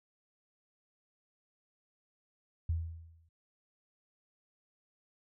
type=tone with exponential decay; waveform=sine; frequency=82.41 Hz; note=E2; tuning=in tune; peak=-27 dBFS; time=2.69-3.29 s; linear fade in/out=5 ms; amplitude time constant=130 ms; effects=none